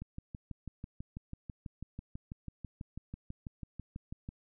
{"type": "click train", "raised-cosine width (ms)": 5, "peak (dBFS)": -29, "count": 27, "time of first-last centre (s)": [0.02, 4.289], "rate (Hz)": 6.09, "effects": []}